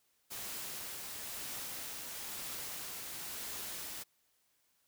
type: noise with tremolo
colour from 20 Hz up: white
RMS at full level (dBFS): -42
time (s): 0.3-4.04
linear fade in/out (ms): 20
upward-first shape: triangle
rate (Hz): 1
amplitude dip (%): 25
effects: white hiss -75 dBFS RMS until 4.87 s

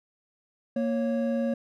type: tone pair together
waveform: triangle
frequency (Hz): 233.1 / 551.7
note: A#3 / C#5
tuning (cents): 0 / -8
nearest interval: octave + minor third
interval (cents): 1492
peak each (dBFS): -24 / -27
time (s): 0.76-1.54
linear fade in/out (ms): 5
effects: none

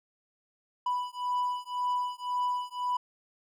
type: beating tone pair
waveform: triangle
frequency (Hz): 987.8 / 989.7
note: B5 / B5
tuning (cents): 0 / +3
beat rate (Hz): 1.9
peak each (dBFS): -30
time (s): 0.86-2.97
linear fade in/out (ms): 5
effects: none

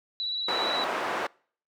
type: tone with vibrato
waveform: sine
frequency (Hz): 3928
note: B7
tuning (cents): -10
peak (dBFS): -28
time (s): 0.2-0.84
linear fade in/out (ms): 0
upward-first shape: square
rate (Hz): 17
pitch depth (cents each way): 15
type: band-pass noise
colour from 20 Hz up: white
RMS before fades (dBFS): -30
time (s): 0.48-1.27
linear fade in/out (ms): 5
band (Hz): 390 to 1200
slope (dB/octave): 12
effects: noise-tail reverb RT60 0.5 s tail -26 dB re dry

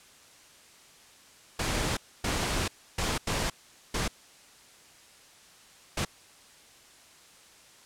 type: noise bursts at uneven times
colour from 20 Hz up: pink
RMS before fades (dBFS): -29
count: 6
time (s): 1.59-1.97 / 2.24-2.68 / 2.98-3.18 / 3.27-3.5 / 3.94-4.08 / 5.97-6.05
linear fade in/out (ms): 5
effects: white hiss -55 dBFS RMS until 7.85 s + low-pass 9000 Hz 12 dB/octave

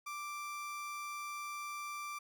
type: tone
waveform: 30% pulse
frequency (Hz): 1176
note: D6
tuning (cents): +2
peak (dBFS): -38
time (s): 0.06-2.19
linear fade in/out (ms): 10
effects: none

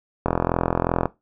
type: click train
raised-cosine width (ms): 1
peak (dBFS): -5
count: 35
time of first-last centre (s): 0.26-1.056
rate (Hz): 42.7
effects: noise-tail reverb RT60 0.2 s tail -18 dB re dry

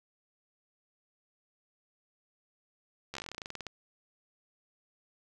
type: slowing click train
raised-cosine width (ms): 0.2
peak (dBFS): -22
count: 18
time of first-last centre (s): 3.14-3.667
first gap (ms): 13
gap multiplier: 1.1
effects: none

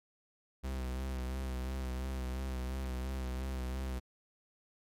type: tone with vibrato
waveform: 45% pulse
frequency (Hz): 64.6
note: C2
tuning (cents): -21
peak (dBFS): -35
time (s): 0.63-4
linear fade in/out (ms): 20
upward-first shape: sine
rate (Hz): 2.9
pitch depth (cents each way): 35
effects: MP3 96 kbps

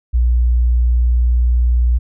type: tone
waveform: sine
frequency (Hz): 60.1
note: B1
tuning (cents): -46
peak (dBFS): -10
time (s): 0.13-1.99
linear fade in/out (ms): 20
effects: none

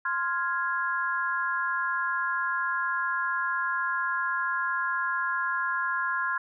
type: chord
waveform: sine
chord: F minor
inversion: second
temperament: equal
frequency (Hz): 1046.5 / 1396.9 / 1661.2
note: C6 / F6 / Ab6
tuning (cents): 0 / 0 / 0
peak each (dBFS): -30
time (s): 0.05-6.38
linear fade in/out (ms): 5
effects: none

